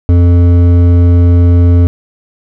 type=tone with hard clipping; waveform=triangle; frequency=87.2 Hz; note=F2; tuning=2 cents flat; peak=-5 dBFS; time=0.09-1.87 s; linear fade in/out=0 ms; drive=14 dB; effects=none